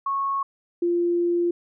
sine tone pair in turn, 1100 / 346.5 Hz, C#6 / F4, -14 / -14 cents, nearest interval octave + minor sixth, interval 2000 cents, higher first, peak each -22 / -19 dBFS, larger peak second, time 0.06-0.43 / 0.82-1.51 s, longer second, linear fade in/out 5 ms, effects none

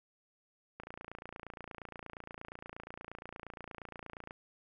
click train, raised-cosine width 0.5 ms, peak -29 dBFS, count 101, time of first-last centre 0.8-4.309 s, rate 28.5 Hz, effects none

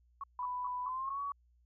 sine tone bursts, 1108.7 Hz, C#6, in tune, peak -38 dBFS, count 5, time 0.21-1.105 s, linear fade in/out 2 ms, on 27 ms, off 190 ms
sine tone with pitch glide, 993 to 1127.6 Hz, B5 to C#6, +9 to +29 cents, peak -35 dBFS, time 0.39-1.32 s, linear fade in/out 2 ms, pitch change +220 cents, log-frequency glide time 0.83-1.2 s
effects added 60 Hz sine -65 dBFS peak until 1.65 s

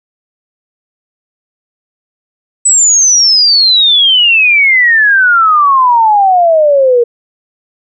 sine exponential sweep, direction down, 8040 to 466.2 Hz, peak -4 dBFS, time 2.65-7.04 s, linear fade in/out 10 ms, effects none

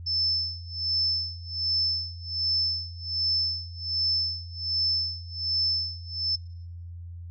sine tone with tremolo, 5274 Hz, E8, in tune, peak -22 dBFS, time 0.06-6.36 s, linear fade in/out 10 ms, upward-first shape sine, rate 1.3 Hz, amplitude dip 95%, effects noise-tail reverb RT60 0.7 s tail -22 dB re dry + added 86 Hz sine -37 dBFS peak until 7.3 s

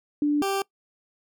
sine / 20% pulse tone pair in turn, 293.7 / 392 Hz, D4 / G4, 0 / 0 cents, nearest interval perfect fourth, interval 500 cents, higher second, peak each -19 dBFS, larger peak neither, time 0.22-0.42 / 0.42-0.62 s, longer neither, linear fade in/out 2 ms, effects noise-tail reverb RT60 0.1 s tail -22 dB re dry

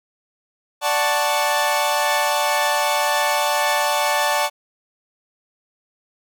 sawtooth chord, D major seventh, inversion none, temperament equal, 587.3 / 740 / 880 / 1108.7 Hz, D5 / F#5 / A5 / C#6, 0 / 0 / 0 / 0 cents, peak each -19 / -21 / -17 / -22 dBFS, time 0.81-4.5 s, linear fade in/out 50 ms, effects none

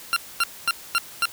20% pulse tone bursts, 1380 Hz, F6, 21 cents flat, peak -13 dBFS, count 5, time 0.13-1.255 s, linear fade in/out 0 ms, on 33 ms, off 240 ms, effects white hiss -42 dBFS RMS until 1.32 s

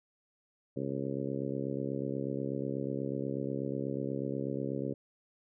harmonic tone, 68.2 Hz, C#2, 28 cents flat, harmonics 2 / 3 / 4 / 5 / 6 / 7 / 8, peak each -39 / -40 / -38 / -41 / -40 / -42 / -43 dBFS, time 0.76-4.94 s, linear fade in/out 10 ms, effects none

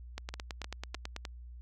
two click trains, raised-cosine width 0.2 ms, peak -21 / -22 dBFS, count 10 / 4, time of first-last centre 0.18-1.164 / 0.34-1.252 s, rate 9.15 / 3.29 Hz, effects added 60 Hz sine -45 dBFS peak until 1.61 s

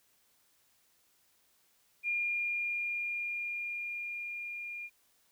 sine tone with level ramp, 2412 Hz, D7, 46 cents sharp, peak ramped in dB -29 to -39 dBFS, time 2.03-4.9 s, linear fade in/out 50 ms, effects white hiss -70 dBFS RMS until 5.31 s

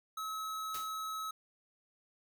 square tone, 1288 Hz, E6, 41 cents flat, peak -38 dBFS, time 0.17-1.31 s, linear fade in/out 5 ms
white noise with exponential decay, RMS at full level -41 dBFS, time 0.74-0.99 s, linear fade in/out 5 ms, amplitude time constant 53 ms
effects none

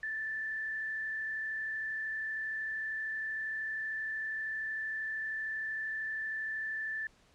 sine tone with frequency modulation, 1759 Hz, A6, 1 cent flat, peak -34 dBFS, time 0.03-7.07 s, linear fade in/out 2 ms, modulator 32.9 Hz, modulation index 0.68, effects pink hiss -65 dBFS RMS until 7.34 s + low-pass 7000 Hz 12 dB/octave

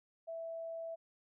sine tone, 659.3 Hz, E5, in tune, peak -40 dBFS, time 0.27-0.96 s, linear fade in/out 20 ms, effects none

